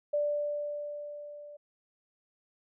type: tone with level ramp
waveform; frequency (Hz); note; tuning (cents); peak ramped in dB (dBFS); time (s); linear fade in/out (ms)
sine; 587.3; D5; 0; -25 to -45; 0.13-1.57; 10
effects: none